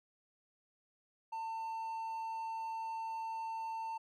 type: tone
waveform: triangle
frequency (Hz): 898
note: A5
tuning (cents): +35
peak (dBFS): -36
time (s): 1.32-3.98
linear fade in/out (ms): 10
effects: none